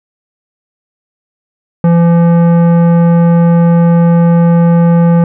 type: tone with tanh clipping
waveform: sine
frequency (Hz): 169.8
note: F3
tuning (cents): -48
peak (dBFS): -6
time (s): 1.84-5.24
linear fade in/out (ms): 2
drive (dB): 14
effects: none